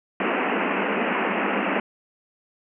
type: band-pass noise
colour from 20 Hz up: pink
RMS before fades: -24 dBFS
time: 0.2-1.8 s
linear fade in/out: 2 ms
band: 190 to 2800 Hz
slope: 96 dB/octave
effects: none